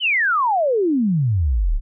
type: exponential sweep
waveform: sine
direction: down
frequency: 3136 to 30.87 Hz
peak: -15 dBFS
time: 0-1.81 s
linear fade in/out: 50 ms
effects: none